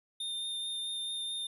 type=tone with vibrato; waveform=square; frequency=3629 Hz; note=A#7; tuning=47 cents flat; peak=-35 dBFS; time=0.2-1.47 s; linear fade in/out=5 ms; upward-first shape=triangle; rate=4.6 Hz; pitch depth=13 cents each way; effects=none